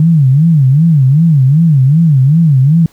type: tone with vibrato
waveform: sine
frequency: 147.8 Hz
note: D3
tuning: 11 cents sharp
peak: -4 dBFS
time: 0-2.86 s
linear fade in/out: 2 ms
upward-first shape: sine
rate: 2.6 Hz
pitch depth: 230 cents each way
effects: pink hiss -47 dBFS RMS until 2.92 s